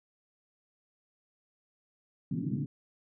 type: band-pass noise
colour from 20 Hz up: white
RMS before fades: -33 dBFS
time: 2.31-2.66 s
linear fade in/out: 5 ms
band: 120 to 280 Hz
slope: 48 dB/octave
effects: none